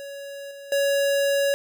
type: tone with level steps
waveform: square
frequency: 560 Hz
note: C#5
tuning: 18 cents sharp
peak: -35 / -39 / -20 dBFS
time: 0-1.54 s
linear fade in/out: 0 ms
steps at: 0.51 / 0.72 s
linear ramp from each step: 2 ms
effects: none